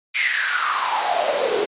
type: noise with high-pass filter sweep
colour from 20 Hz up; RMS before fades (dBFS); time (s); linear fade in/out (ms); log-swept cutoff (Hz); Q
pink; -21; 0.14-1.66; 20; 2300 to 390; 7.8
effects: resampled to 8000 Hz